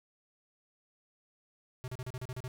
square tone bursts, 127.2 Hz, C3, 48 cents flat, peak -38 dBFS, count 9, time 1.84-2.479 s, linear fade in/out 0 ms, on 39 ms, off 36 ms, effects none

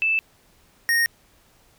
sine / square tone pair in turn, 2637 / 1857.1 Hz, E7 / A#6, 0 / -7 cents, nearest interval tritone, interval 607 cents, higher first, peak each -18 dBFS, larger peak neither, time 0.02-0.19 / 0.89-1.06 s, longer neither, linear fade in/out 0 ms, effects pink hiss -58 dBFS RMS until 1.78 s

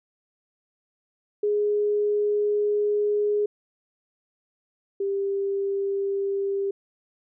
sine tone pair in turn, 415.3 / 395.6 Hz, G#4 / G4, 0 / +16 cents, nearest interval minor second, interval 84 cents, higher first, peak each -20 / -23 dBFS, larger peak first, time 1.43-3.46 / 5-6.71 s, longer first, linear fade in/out 5 ms, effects none

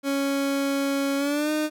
30% pulse tone with pitch glide, 277.2 to 305.8 Hz, C#4 to D#4, 0 to -30 cents, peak -20 dBFS, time 0.03-1.7 s, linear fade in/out 50 ms, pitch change +170 cents, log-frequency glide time 1.17-1.51 s, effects none

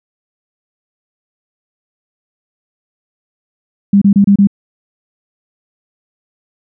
sine tone bursts, 200 Hz, G3, 35 cents sharp, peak -4 dBFS, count 5, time 3.93-4.472 s, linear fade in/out 5 ms, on 86 ms, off 28 ms, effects none

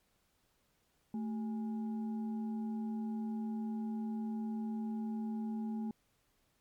sine tone with frequency modulation, 220 Hz, A3, in tune, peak -35 dBFS, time 1.14-5.91 s, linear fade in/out 2 ms, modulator 608 Hz, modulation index 0.28, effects pink hiss -75 dBFS RMS until 6.6 s + MP3 96 kbps

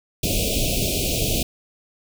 pink band-stop noise, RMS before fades -22 dBFS, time 0.23-1.43 s, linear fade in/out 5 ms, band 700 to 2400 Hz, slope 96 dB/octave, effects none

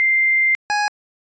sine / 25% pulse tone pair in turn, 2093 / 830.6 Hz, C7 / G#5, 0 / 0 cents, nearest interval octave + major third, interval 1600 cents, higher first, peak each -13 dBFS, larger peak neither, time 0-0.55 / 0.7-0.88 s, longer first, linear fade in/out 0 ms, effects resampled to 16000 Hz

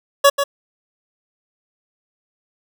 25% pulse tone with echo, 562 Hz, C#5, 24 cents sharp, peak -4 dBFS, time 0.24-0.3 s, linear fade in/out 10 ms, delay 140 ms, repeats 1, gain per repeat -8 dB, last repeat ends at 0.44 s, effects none

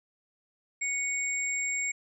sine tone pair together, 2217 / 7457 Hz, C#7 / A#8, 0 / 0 cents, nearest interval octave + major sixth, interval 2100 cents, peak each -30 / -32 dBFS, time 0.81-1.92 s, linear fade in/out 10 ms, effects none

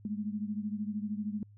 sine beating tone pair, 206.4 / 219.4 Hz, G#3 / A3, -10 / -5 cents, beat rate 13 Hz, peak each -34 / -38 dBFS, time 0.05-1.43 s, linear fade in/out 2 ms, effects added 103 Hz sine -53 dBFS peak until 1.57 s

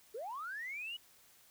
sine linear sweep, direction up, 396.7 to 2960 Hz, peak -39 dBFS, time 0.14-0.97 s, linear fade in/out 10 ms, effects tanh soft clip ceiling -35 dBFS + white hiss -64 dBFS RMS until 1.5 s

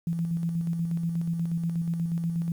sine tone with tremolo, 168 Hz, E3, 33 cents sharp, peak -24 dBFS, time 0.07-2.52 s, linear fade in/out 2 ms, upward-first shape square, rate 8.3 Hz, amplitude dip 35%, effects 9-bit

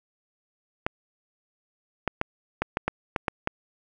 clicks, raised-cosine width 0.5 ms, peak -9 dBFS, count 9, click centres 0.865 / 2.077 / 2.214 / 2.62 / 2.771 / 2.88 / 3.162 / 3.282 / 3.474 s, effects none

